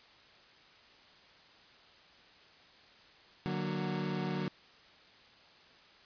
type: chord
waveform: 30% pulse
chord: D augmented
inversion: none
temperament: equal with one note detuned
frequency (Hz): 148.54 / 185 / 233.1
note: D3 / F#3 / A#3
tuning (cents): +20 / 0 / 0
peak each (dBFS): -35 / -33 / -39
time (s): 3.46-4.48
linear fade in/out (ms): 0
effects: white hiss -59 dBFS RMS until 6.05 s + resampled to 11025 Hz